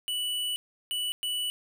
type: tone bursts at uneven times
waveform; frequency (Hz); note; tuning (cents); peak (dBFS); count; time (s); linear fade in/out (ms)
square; 2960; F#7; 0; -29; 3; 0.08-0.56 / 0.91-1.12 / 1.23-1.5; 0
effects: none